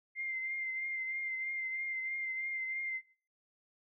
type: tone with vibrato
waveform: sine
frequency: 2093 Hz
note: C7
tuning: in tune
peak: -35 dBFS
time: 0.15-3.02 s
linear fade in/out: 50 ms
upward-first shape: triangle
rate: 3.1 Hz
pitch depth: 29 cents each way
effects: noise-tail reverb RT60 0.4 s tail -19 dB re dry